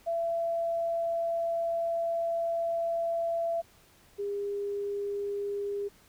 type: tone pair in turn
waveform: sine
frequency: 672 / 404.7 Hz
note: E5 / G#4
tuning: +33 / -45 cents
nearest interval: major sixth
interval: 878 cents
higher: first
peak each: -27 / -30 dBFS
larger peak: first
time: 0.06-3.62 / 4.18-5.89 s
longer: first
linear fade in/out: 20 ms
effects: pink hiss -60 dBFS RMS until 6.08 s